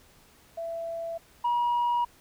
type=tone pair in turn; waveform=sine; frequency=667 / 959.2 Hz; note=E5 / A#5; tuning=+20 / +49 cents; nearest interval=tritone; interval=629 cents; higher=second; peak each=-31 / -21 dBFS; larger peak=second; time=0.57-1.18 / 1.44-2.05 s; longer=neither; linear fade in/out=10 ms; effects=tanh soft clip ceiling -21 dBFS + pink hiss -58 dBFS RMS until 2.2 s